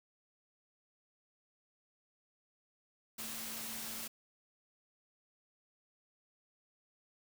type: tone in noise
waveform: sine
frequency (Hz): 224.9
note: A3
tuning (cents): +38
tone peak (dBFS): -53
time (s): 3.18-4.08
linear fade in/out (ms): 10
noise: white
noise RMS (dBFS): -43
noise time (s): 3.18-4.08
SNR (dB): -13
effects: none